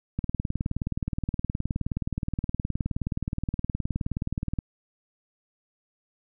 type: click train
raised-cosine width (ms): 5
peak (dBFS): -15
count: 85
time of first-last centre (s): 0.19-4.588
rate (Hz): 19.1
effects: none